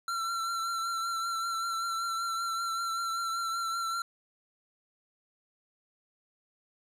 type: tone with vibrato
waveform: square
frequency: 1355 Hz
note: E6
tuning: 47 cents sharp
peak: -31 dBFS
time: 0.08-4.02 s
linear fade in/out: 2 ms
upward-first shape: triangle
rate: 5.2 Hz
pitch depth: 33 cents each way
effects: low-pass 11000 Hz 12 dB/octave + 11-bit

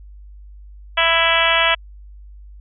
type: harmonic tone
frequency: 331.1 Hz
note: E4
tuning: 8 cents sharp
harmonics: 2 / 3 / 4 / 5 / 6 / 7 / 8 / 9 / 10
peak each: -22 / -22 / -22 / -22 / -22 / -22 / -22 / -22 / -22 dBFS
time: 0.97-1.75 s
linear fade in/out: 10 ms
effects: added 50 Hz sine -37 dBFS peak until 2.6 s

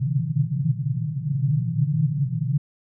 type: band-pass noise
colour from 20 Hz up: white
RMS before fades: -23 dBFS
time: 0-2.58 s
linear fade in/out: 10 ms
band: 120 to 160 Hz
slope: 96 dB/octave
effects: none

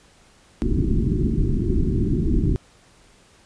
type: low-pass noise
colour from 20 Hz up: pink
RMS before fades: -20 dBFS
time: 0.62-2.56 s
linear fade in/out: 0 ms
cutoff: 390 Hz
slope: 96 dB/octave
effects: pink hiss -54 dBFS RMS until 3.45 s + resampled to 22050 Hz

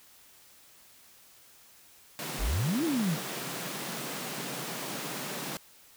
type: high-pass noise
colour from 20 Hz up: pink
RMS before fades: -37 dBFS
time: 2.19-5.57 s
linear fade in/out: 0 ms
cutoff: 130 Hz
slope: 96 dB/octave
type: exponential two-way sweep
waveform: sine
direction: up then down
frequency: 36.95 to 347.4 to 139.9 Hz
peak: -26 dBFS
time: 2.38-3.18 s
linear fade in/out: 50 ms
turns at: 2.84 s
effects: white hiss -57 dBFS RMS until 5.96 s

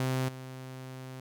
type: tone with level steps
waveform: sawtooth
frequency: 130 Hz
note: C3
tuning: 11 cents flat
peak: -24 / -37 dBFS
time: 0-1.2 s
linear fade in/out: 2 ms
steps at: 0.28 s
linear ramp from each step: 10 ms
effects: none

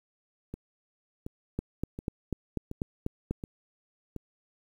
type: two click trains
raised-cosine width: 3 ms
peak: -24 / -17 dBFS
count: 6 / 8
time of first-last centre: 0.54-4.163 / 1.59-3.31 s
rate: 1.38 / 4.07 Hz
effects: 9-bit

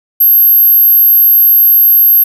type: tone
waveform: sine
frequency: 12544 Hz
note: G9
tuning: in tune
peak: -3 dBFS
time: 0.2-2.24 s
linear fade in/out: 10 ms
effects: none

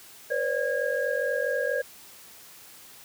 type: tone cluster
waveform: sine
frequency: 490.6 / 535 / 583 / 1635 Hz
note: B4 / C5 / D5 / G#6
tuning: -12 / +38 / -13 / -28 cents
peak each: -30 dBFS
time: 0.3-1.82 s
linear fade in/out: 10 ms
effects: white hiss -49 dBFS RMS until 3.04 s + high-pass 60 Hz 12 dB/octave

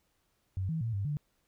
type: tone with pitch steps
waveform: sine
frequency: 94.6 / 161.2 / 114.5 / 99.4 / 147.3 Hz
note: F#2 / E3 / A#2 / G2 / D3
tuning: +39 / -38 / -31 / +25 / +6 cents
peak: -30 dBFS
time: 0.57-1.17 s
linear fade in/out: 0 ms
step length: 120 ms
effects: pink hiss -75 dBFS RMS until 1.47 s

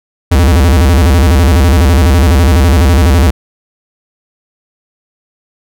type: tone with vibrato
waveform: square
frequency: 76.1 Hz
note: D#2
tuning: 38 cents flat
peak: -5 dBFS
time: 0.31-3.31 s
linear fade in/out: 10 ms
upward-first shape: square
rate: 12 Hz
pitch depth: 240 cents each way
effects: none

